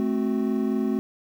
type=chord; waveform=triangle; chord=F# diminished; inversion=first; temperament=equal with one note detuned; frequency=217.2 / 261.6 / 370 Hz; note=A3 / C4 / F#4; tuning=-22 / 0 / 0 cents; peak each=-23 / -24 / -27 dBFS; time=0-0.99 s; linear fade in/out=0 ms; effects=9-bit